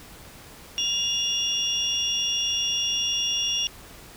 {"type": "tone cluster", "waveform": "sine", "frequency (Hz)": [2826, 3423, 5620], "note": ["F7", "A7", "F8"], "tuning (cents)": [20, -48, 10], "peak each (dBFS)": [-25, -29, -29], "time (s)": [0.78, 3.67], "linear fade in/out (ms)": 0, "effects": ["pink hiss -46 dBFS RMS until 4.16 s"]}